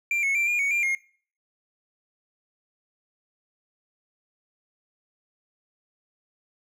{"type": "tone with pitch steps", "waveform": "triangle", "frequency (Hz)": [2368, 2194, 2354, 2421, 2233, 2386, 2140], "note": ["D7", "C#7", "D7", "D#7", "C#7", "D7", "C7"], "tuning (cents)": [14, -18, 3, -48, 12, 27, 38], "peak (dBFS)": -20, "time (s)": [0.11, 0.95], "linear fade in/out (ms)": 2, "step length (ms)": 120, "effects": ["noise-tail reverb RT60 0.5 s tail -22 dB re dry"]}